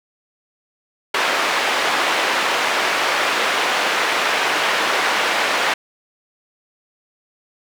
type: band-pass noise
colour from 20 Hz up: white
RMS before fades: -19 dBFS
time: 1.14-5.74 s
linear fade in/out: 5 ms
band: 440 to 2300 Hz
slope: 12 dB/octave
effects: none